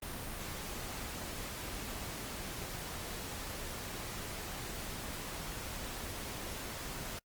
pink noise, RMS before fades -42 dBFS, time 0.02-7.19 s, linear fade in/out 5 ms, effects noise-tail reverb RT60 0.1 s tail -26 dB re dry + Opus 32 kbps

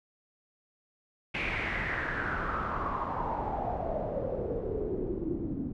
pink noise with low-pass filter sweep, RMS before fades -33 dBFS, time 1.34-5.73 s, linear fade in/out 10 ms, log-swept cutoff 2500 to 260 Hz, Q 5.5, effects none

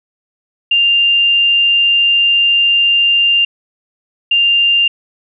sine tone bursts at uneven times, 2794 Hz, F7, in tune, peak -8 dBFS, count 2, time 0.71-3.45 / 4.31-4.88 s, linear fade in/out 5 ms, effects none

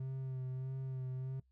triangle tone with vibrato, 130.81 Hz, C3, in tune, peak -36 dBFS, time 0-1.4 s, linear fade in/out 5 ms, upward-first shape sine, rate 1.6 Hz, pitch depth 27 cents each way, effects noise-tail reverb RT60 0.1 s tail -21 dB re dry + added 64 Hz sine -69 dBFS peak until 1.51 s

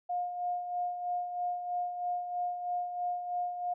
sine tone with tremolo, 712 Hz, F5, 33 cents sharp, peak -29 dBFS, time 0.09-3.74 s, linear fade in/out 10 ms, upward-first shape sine, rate 3.1 Hz, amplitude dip 55%, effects none

